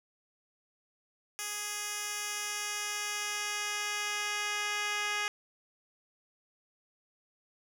10% pulse tone with band-pass filter sweep, 415.3 Hz, G#4, in tune, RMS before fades -35 dBFS, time 1.39-5.28 s, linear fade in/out 0 ms, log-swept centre 8600 to 3300 Hz, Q 0.73, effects none

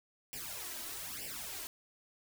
white noise with flanger, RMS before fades -43 dBFS, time 0.33-1.67 s, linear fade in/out 0 ms, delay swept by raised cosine 0.38 to 3.18 ms, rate 1.1 Hz, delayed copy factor +0.9, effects none

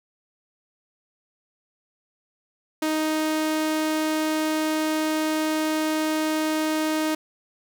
sawtooth tone, 311.7 Hz, D#4, 3 cents sharp, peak -18 dBFS, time 2.82-7.15 s, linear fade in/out 5 ms, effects none

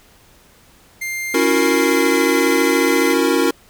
45% pulse tone with pitch glide, 2100 to 2047 Hz, C7 to C7, +6 to -38 cents, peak -22 dBFS, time 1.01-3.14 s, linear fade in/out 10 ms, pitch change -44 cents, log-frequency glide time 1.65-2.24 s
square chord, F# dominant seventh, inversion second, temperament equal with one note detuned, 277.2 / 329.6 / 364.1 / 466.2 Hz, C#4 / E4 / F#4 / A#4, 0 / 0 / -28 / 0 cents, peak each -20 dBFS, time 1.34-3.51 s, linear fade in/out 5 ms
effects pink hiss -50 dBFS RMS until 3.69 s

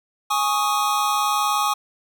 square chord, Ab suspended fourth, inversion none, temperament equal with one note detuned, 830.6 / 1108.7 / 1248.1 Hz, Ab5 / Db6 / Eb6, 0 / 0 / +5 cents, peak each -24 dBFS, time 0.3-1.74 s, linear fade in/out 10 ms, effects none

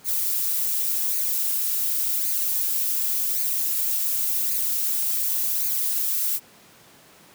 violet noise with flanger, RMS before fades -24 dBFS, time 0.04-6.4 s, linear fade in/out 50 ms, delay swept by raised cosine 0.45 to 5.15 ms, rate 0.89 Hz, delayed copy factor +0.6, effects pink hiss -51 dBFS RMS until 7.34 s + high-pass 150 Hz 12 dB/octave

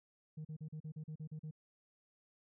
sine tone bursts, 154.9 Hz, D#3, 7 cents flat, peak -40 dBFS, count 10, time 0.37-1.511 s, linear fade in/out 10 ms, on 79 ms, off 39 ms, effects tanh soft clip ceiling -41 dBFS

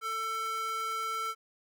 square tone with high-pass filter, 445.6 Hz, A4, 22 cents sharp, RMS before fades -34 dBFS, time 0.01-1.35 s, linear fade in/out 50 ms, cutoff 1100 Hz, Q 8.9, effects none

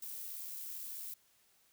violet noise with amplitude modulation, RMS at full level -43 dBFS, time 0.02-1.14 s, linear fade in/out 5 ms, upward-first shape sine, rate 78.2 Hz, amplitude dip 30%, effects white hiss -70 dBFS RMS until 1.72 s

